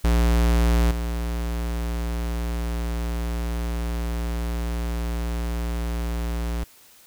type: tone with level steps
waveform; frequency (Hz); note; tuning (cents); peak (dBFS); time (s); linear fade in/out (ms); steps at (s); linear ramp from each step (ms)
square; 58.27; A#1; 0; -17 / -25; 0.04-6.64; 5; 0.91; 2
effects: white hiss -52 dBFS RMS until 7.06 s